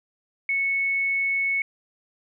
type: tone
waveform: sine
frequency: 2207 Hz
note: C#7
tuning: 8 cents flat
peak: -21 dBFS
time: 0.49-1.62 s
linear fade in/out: 2 ms
effects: none